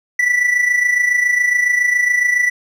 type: tone with amplitude modulation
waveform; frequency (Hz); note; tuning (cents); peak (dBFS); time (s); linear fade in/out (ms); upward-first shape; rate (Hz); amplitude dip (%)
triangle; 1966; B6; -8; -8; 0.19-2.5; 5; sine; 27.2; 60
effects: none